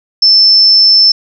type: tone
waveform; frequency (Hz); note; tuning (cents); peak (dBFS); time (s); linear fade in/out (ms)
sine; 5300; E8; +9; -3; 0.22-1.12; 5
effects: none